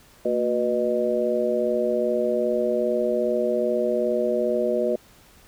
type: harmonic tone with a mistuned harmonic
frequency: 122.5 Hz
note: B2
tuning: 14 cents flat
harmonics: 2 / 3 / 4 / 5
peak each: -29 / -26 / -25 / -24 dBFS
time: 0.25-4.96 s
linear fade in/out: 5 ms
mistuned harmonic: 2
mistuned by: -120 cents
effects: pink hiss -53 dBFS RMS until 5.47 s